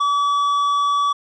sine tone with tanh clipping, 1145 Hz, D6, 44 cents flat, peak -17 dBFS, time 0-1.13 s, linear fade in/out 10 ms, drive 8 dB, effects none

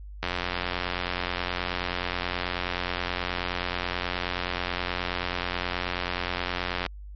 click train, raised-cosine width 0.3 ms, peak -11 dBFS, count 594, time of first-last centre 0.23-6.863 s, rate 89.4 Hz, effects added 50 Hz sine -38 dBFS peak until 7.15 s + MP3 32 kbps

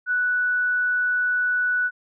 sine tone, 1480 Hz, F#6, in tune, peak -19 dBFS, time 0.06-1.91 s, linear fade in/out 50 ms, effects none

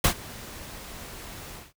pink noise with ADSR envelope, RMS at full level -18 dBFS, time 0.04-1.73 s, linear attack 4 ms, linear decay 90 ms, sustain -23 dB, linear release 190 ms, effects noise-tail reverb RT60 0.1 s tail -21 dB re dry

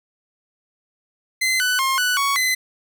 sawtooth tone with pitch steps, 2057 / 1495 / 1067 / 1485 / 1116 / 2031 Hz, C7 / F#6 / C6 / F#6 / C#6 / B6, -30 / +17 / +34 / +6 / +11 / +48 cents, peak -14 dBFS, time 1.41-2.55 s, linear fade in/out 10 ms, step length 190 ms, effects none

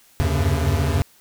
square tone cluster, 77.5 / 92.1 / 95.9 / 134.3 / 140.5 Hz, D#2 / F#2 / G2 / C3 / C#3, -6 / -7 / -37 / +46 / +24 cents, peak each -22 / -25 / -26 / -27 / -28 dBFS, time 0.2-1.02 s, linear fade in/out 0 ms, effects white hiss -54 dBFS RMS until 1.2 s

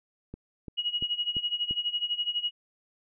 click train, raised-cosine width 3 ms, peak -26 dBFS, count 5, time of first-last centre 0.34-1.71 s, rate 2.92 Hz
sine tone with tremolo, 2900 Hz, F#7, 35 cents flat, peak -24 dBFS, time 0.77-2.51 s, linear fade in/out 20 ms, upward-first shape sine, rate 12 Hz, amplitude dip 85%
effects none

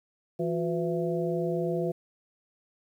harmonic tone with a mistuned harmonic, 167.1 Hz, E3, 24 cents sharp, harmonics 1 / 2 / 3 / 4, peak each -31 / -30 / -32 / -35 dBFS, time 0.39-1.92 s, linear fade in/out 10 ms, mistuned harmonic 2, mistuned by +120 cents, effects 10-bit

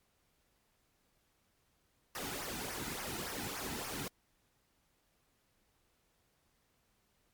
pink noise with flanger, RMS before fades -41 dBFS, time 2.15-4.08 s, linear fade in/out 2 ms, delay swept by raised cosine 0.25 to 1.85 ms, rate 3.5 Hz, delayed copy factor -0.7, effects pink hiss -75 dBFS RMS until 7.33 s + MP3 96 kbps

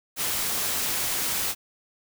white noise, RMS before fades -27 dBFS, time 0.16-1.55 s, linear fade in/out 50 ms, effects none

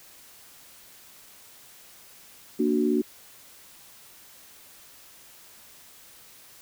sine chord, Bb augmented, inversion none, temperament equal, 233.1 / 293.7 / 370 Hz, Bb3 / D4 / F#4, 0 / 0 / 0 cents, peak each -25 dBFS, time 2.59-3.02 s, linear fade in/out 10 ms, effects white hiss -51 dBFS RMS until 6.61 s

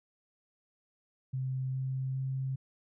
sine tone with pitch steps, 130.81 / 131.8 / 132.79 Hz, C3 / C3 / C3, 0 / +13 / +26 cents, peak -31 dBFS, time 1.33-2.56 s, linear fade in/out 10 ms, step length 410 ms, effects none

